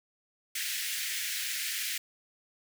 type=high-pass noise; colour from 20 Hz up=pink; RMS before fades=-34 dBFS; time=0.55-1.98 s; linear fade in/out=5 ms; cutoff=1700 Hz; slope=48 dB/octave; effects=none